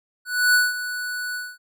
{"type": "tone with ADSR envelope", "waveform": "square", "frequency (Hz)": 1480, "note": "F#6", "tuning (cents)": 0, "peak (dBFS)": -14, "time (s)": [0.25, 1.58], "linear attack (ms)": 290, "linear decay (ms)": 190, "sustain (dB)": -13, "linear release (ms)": 230, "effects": []}